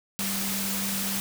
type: tone in noise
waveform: sine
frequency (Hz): 196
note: G3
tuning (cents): 0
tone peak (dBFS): -32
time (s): 0.19-1.2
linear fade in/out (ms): 0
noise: white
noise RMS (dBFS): -30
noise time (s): 0.19-1.2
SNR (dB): -5
effects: none